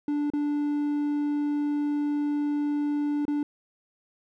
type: tone with dropouts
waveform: triangle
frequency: 292.7 Hz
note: D4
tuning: 6 cents flat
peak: -22 dBFS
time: 0.08-3.43 s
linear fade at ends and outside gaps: 2 ms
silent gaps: 0.302-0.335 / 3.253-3.28 s
effects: none